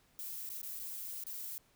violet noise with dropouts, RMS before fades -43 dBFS, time 0.19-1.58 s, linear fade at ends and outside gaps 0 ms, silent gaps 0.491-0.501 / 0.615-0.631 / 0.792-0.798 / 1.238-1.267 s, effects pink hiss -69 dBFS RMS until 1.75 s

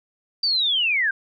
sine linear sweep, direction down, 4699 to 1533 Hz, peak -18 dBFS, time 0.43-1.11 s, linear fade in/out 5 ms, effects none

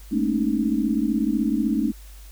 sine tone cluster, 211.6 / 227.7 / 275.2 / 307.9 Hz, G#3 / A#3 / C#4 / D#4, +33 / -40 / -12 / -18 cents, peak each -25 dBFS, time 0.11-1.92 s, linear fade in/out 20 ms, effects added 50 Hz sine -40 dBFS peak until 2.31 s + white hiss -51 dBFS RMS until 2.31 s

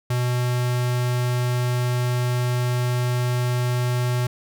square tone with notch filter, 123.47 Hz, B2, in tune, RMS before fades -22 dBFS, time 0.1-4.27 s, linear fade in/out 5 ms, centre 290 Hz, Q 1.9, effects none

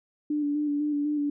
sine tone with vibrato, 293.7 Hz, D4, in tune, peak -24 dBFS, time 0.3-1.3 s, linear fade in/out 5 ms, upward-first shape square, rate 4 Hz, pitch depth 24 cents each way, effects none

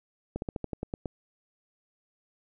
slowing click train, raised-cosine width 2 ms, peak -19 dBFS, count 9, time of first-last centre 0.36-1.058 s, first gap 61 ms, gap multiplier 1.1, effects none

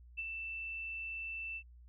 sine tone with ADSR envelope, 2662 Hz, E7, 16 cents sharp, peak -35 dBFS, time 0.17-1.63 s, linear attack 21 ms, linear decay 35 ms, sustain -4 dB, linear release 67 ms, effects added 60 Hz sine -54 dBFS peak until 1.88 s

